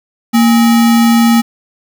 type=tone with sample-and-hold; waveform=sine; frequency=231.4 Hz; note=A#3; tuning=13 cents flat; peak=-5 dBFS; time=0.33-1.42 s; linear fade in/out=20 ms; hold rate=1050 Hz; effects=none